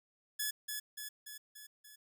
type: tone with echo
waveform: 5% pulse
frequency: 1707 Hz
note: G#6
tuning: 47 cents sharp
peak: -23 dBFS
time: 0.39-0.51 s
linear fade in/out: 10 ms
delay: 290 ms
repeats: 5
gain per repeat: -4 dB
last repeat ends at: 1.96 s
effects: none